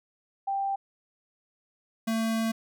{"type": "tone pair in turn", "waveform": ["sine", "square"], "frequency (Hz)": [787, 224.7], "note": ["G5", "A3"], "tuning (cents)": [7, 37], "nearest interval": "octave + minor seventh", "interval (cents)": 2170, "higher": "first", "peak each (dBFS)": -26, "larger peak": "neither", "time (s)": [[0.47, 0.76], [2.07, 2.52]], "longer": "second", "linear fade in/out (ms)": 10, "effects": []}